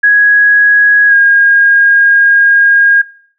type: tone with pitch glide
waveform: sine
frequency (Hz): 1663 to 1626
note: G#6 to G#6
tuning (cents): +2 to -37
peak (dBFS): -3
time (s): 0.03-3.02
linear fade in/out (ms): 10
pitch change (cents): -39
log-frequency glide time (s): 1.08-1.14
effects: noise-tail reverb RT60 0.5 s tail -19 dB re dry